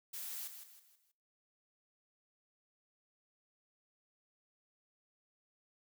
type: noise with echo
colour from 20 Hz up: blue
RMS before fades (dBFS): -44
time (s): 0.13-0.48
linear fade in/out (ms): 10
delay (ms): 160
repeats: 4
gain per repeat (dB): -8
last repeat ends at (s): 1.12
effects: noise-tail reverb RT60 0.6 s tail -23 dB re dry